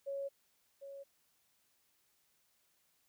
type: tone with echo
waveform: sine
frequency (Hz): 554.4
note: C#5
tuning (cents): 0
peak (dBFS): -37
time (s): 0.06-0.29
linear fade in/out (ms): 20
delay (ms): 750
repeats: 1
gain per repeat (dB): -9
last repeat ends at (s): 1.04
effects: white hiss -75 dBFS RMS until 3.08 s